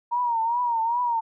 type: tone with vibrato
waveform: sine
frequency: 939 Hz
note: A#5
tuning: 12 cents sharp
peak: -21 dBFS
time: 0.11-1.21 s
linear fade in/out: 20 ms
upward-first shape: triangle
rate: 2.5 Hz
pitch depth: 97 cents each way
effects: none